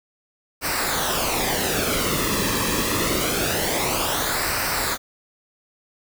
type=noise with flanger; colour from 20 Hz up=pink; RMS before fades=-23 dBFS; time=0.61-4.98 s; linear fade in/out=50 ms; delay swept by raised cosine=0.29 to 1.39 ms; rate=0.25 Hz; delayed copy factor=-0.65; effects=none